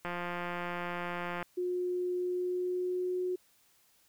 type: click train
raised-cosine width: 0.5 ms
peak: -22 dBFS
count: 242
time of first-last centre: 0.05-1.427 s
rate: 175 Hz
type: tone with pitch glide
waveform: sine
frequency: 359.6 to 364.2 Hz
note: F#4 to F#4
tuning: -49 to -27 cents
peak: -30 dBFS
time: 1.57-3.36 s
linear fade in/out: 10 ms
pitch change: +22 cents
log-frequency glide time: 2.16-3.21 s
effects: white hiss -67 dBFS RMS until 4.08 s